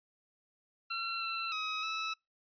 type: tone with pitch steps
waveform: 15% pulse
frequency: 1359 / 1345 / 1271 / 1305 Hz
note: F6 / E6 / D#6 / E6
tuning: -48 / +34 / +36 / -18 cents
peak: -27 dBFS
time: 0.9-2.14 s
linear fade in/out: 10 ms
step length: 310 ms
effects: noise-tail reverb RT60 0.2 s tail -23 dB re dry + resampled to 11025 Hz